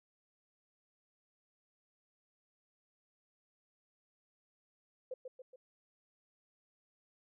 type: tone with echo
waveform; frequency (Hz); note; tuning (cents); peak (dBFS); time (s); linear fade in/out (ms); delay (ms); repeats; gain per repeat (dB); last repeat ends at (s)
sine; 512; C5; -38; -38; 5.11-5.14; 5; 140; 3; -5; 5.56
effects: none